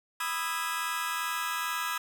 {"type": "chord", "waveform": "sawtooth", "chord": "E major seventh", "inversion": "second", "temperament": "just", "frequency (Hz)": [988.9, 1236.1, 1318.5, 1648.1], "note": ["B5", "D#6", "E6", "G#6"], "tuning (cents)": [2, -12, 0, -14], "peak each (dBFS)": -32, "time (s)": [0.2, 1.98], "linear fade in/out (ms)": 5, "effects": []}